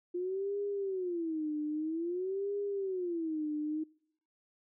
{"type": "tone with vibrato", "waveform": "sine", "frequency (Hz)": 349.2, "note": "F4", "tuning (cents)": 0, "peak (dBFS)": -32, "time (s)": [0.14, 3.84], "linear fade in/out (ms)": 10, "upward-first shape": "sine", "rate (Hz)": 0.51, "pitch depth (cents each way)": 260, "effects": ["noise-tail reverb RT60 0.8 s tail -26 dB re dry"]}